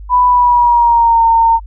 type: tone with pitch glide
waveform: sine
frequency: 991 to 914 Hz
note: B5 to A#5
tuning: +6 to -34 cents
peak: -6 dBFS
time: 0.09-1.6 s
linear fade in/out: 50 ms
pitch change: -140 cents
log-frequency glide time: 0.27-1.24 s
effects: added 50 Hz sine -27 dBFS peak until 1.66 s